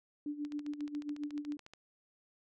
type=tone with tremolo; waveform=sine; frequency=293.7 Hz; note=D4; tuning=in tune; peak=-34 dBFS; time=0.26-1.57 s; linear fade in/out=2 ms; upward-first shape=sine; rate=7.4 Hz; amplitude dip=75%
type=click train; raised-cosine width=0.2 ms; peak=-34 dBFS; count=19; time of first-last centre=0.45-1.736 s; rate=14 Hz
effects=none